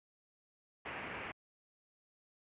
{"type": "low-pass noise", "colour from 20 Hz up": "white", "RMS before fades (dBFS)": -44, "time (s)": [0.85, 1.32], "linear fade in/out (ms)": 10, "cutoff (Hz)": 2700, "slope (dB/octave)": 48, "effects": ["high-pass 60 Hz 12 dB/octave", "resampled to 8000 Hz"]}